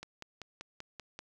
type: click train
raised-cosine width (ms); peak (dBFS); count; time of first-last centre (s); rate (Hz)
0.2; -26; 7; 0.03-1.191; 5.17
effects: none